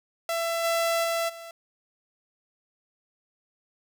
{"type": "tone with level steps", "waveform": "sawtooth", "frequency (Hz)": 669, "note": "E5", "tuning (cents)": 25, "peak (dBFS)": [-22, -19, -21, -36], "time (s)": [0.29, 1.51], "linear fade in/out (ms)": 2, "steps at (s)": [0.63, 1.03, 1.28], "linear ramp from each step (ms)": 20, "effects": []}